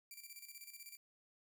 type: tone with tremolo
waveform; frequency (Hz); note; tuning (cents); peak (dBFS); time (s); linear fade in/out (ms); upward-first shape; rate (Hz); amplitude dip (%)
5% pulse; 2349; D7; 0; -40; 0.11-0.97; 2; square; 16; 65
effects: none